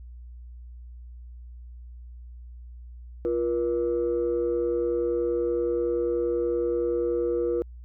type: tone pair together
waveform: sine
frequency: 347.9 / 478.4 Hz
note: F4 / A#4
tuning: -7 / +45 cents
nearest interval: tritone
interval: 552 cents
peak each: -25 / -24 dBFS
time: 3.25-7.62 s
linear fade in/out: 0 ms
effects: tanh soft clip ceiling -18 dBFS + added 60 Hz sine -40 dBFS peak until 7.84 s